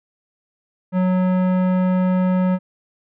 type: tone with tanh clipping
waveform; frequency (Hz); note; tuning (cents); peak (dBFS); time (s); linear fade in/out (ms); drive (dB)
sine; 184.1; F#3; -8; -17; 0.92-2.59; 50; 16
effects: none

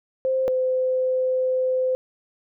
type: tone pair in turn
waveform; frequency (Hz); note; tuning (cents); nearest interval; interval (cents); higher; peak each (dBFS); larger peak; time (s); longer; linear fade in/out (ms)
sine; 523.3 / 514; C5 / C5; 0 / -31; unison; 31; first; -19; neither; 0.25-0.48 / 0.48-1.95; second; 0
effects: none

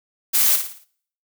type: noise with echo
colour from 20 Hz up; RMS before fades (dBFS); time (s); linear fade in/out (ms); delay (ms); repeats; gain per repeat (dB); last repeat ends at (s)
blue; -17; 0.33-0.57; 20; 56; 5; -7; 0.85
effects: noise-tail reverb RT60 0.6 s tail -23 dB re dry

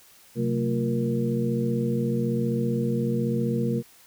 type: tone cluster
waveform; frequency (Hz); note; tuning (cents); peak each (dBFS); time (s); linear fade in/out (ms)
sine; 130.9 / 185.7 / 226.8 / 350.8 / 470; C3 / F#3 / A#3 / F4 / A#4; +1 / +7 / -47 / +8 / +14; -27 / -33 / -26 / -33 / -30; 0.35-3.83; 50
effects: white hiss -54 dBFS RMS until 4.06 s

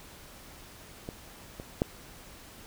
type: clicks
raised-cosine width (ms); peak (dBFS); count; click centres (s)
2; -23 / -26 / -11; 3; 1.089 / 1.599 / 1.819
effects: pink hiss -50 dBFS RMS until 2.66 s

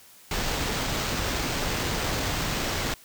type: noise with sample-and-hold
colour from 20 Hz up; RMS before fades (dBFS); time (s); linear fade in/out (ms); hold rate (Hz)
pink; -28; 0.31-2.94; 2; 11025
effects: white hiss -52 dBFS RMS until 3.04 s

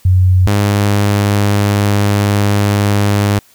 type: tone pair in turn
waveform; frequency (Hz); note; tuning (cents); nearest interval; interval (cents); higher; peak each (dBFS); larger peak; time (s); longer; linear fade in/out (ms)
sine / sawtooth; 92.1 / 101.96; F#2 / G#2; -7 / -31; major second; 176; second; -6; neither; 0.05-0.47 / 0.47-3.39; second; 5
effects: white hiss -48 dBFS RMS until 3.54 s

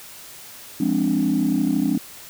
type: chord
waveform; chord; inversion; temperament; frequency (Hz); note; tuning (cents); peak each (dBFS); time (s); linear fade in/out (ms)
sine; D half-diminished seventh; first; equal; 174.61 / 207.7 / 261.6 / 293.7; F3 / Ab3 / C4 / D4; 0 / 0 / 0 / 0; -25 / -23 / -21 / -21; 0.8-1.98; 5
effects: tanh soft clip ceiling -11 dBFS + white hiss -41 dBFS RMS until 2.29 s

